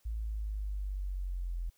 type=linear sweep; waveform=sine; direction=down; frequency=55.6 to 42.19 Hz; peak=-33 dBFS; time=0.05-1.7 s; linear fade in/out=10 ms; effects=white hiss -71 dBFS RMS until 1.77 s